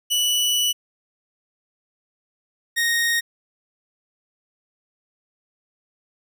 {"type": "tone pair in turn", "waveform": "sawtooth", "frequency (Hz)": [2957, 1862.8], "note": ["F#7", "A#6"], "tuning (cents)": [-2, -2], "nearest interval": "minor sixth", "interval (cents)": 800, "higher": "first", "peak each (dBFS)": [-15, -15], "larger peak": "neither", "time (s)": [[0.1, 0.73], [2.76, 3.21]], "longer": "first", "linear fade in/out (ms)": 20, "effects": []}